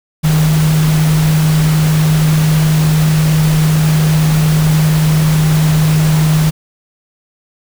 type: tone in noise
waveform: sine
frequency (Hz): 155.56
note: D#3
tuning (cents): 0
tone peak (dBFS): -8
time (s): 0.23-6.51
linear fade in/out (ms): 20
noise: pink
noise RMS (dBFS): -21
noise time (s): 0.23-6.51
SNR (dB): +10
effects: none